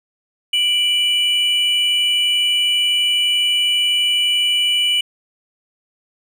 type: tone pair together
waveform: triangle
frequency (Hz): 2349 / 2959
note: D7 / F#7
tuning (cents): 0 / -1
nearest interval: major third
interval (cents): 399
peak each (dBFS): -22 / -13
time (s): 0.53-5.01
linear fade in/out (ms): 5
effects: none